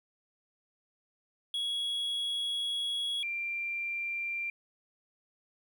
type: tone pair in turn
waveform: triangle / sine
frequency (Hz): 3337 / 2370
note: G#7 / D7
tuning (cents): +8 / +15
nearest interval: tritone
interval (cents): 593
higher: first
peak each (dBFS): -29 / -32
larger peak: first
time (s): 1.54-3.23 / 3.23-4.5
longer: first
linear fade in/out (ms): 2
effects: 11-bit